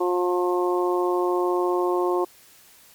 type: harmonic tone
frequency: 178.6 Hz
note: F3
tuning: 39 cents sharp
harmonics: 2 / 3 / 4 / 5 / 6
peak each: -21 / -30 / -30 / -30 / -29 dBFS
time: 0-2.25 s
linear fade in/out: 10 ms
effects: white hiss -52 dBFS RMS until 2.94 s + MP3 96 kbps